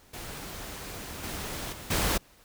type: noise with level steps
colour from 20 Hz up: pink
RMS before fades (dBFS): -40 / -36 / -43 / -27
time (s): 0.13-2.18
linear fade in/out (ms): 10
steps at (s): 1.23 / 1.72 / 1.9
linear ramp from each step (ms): 10
effects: pink hiss -58 dBFS RMS until 2.44 s